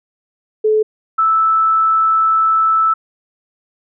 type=tone pair in turn; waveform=sine; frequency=431.4 / 1314.6 Hz; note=A4 / E6; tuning=-34 / -5 cents; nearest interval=octave + perfect fifth; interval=1929 cents; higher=second; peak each=-10 dBFS; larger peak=neither; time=0.64-0.83 / 1.18-2.94 s; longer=second; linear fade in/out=10 ms; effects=none